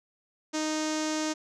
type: tone with low-pass filter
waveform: sawtooth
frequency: 310 Hz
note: D#4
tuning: 6 cents flat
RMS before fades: -30 dBFS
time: 0.53-1.34 s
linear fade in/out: 20 ms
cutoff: 6400 Hz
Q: 3.4
effects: none